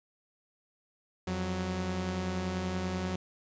sawtooth tone pair together, 87.31 / 185 Hz, F2 / F#3, 0 / 0 cents, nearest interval octave + minor second, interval 1300 cents, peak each -32 / -29 dBFS, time 1.27-3.16 s, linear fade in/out 5 ms, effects resampled to 16000 Hz

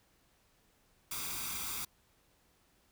white noise with comb filter, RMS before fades -39 dBFS, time 1.11-1.85 s, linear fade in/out 5 ms, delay 0.84 ms, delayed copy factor +0.7, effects pink hiss -70 dBFS RMS until 2.91 s

